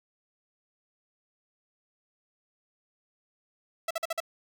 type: tone bursts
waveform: sawtooth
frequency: 659.3 Hz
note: E5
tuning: in tune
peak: -24 dBFS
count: 5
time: 3.88-4.203 s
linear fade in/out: 5 ms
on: 27 ms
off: 47 ms
effects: none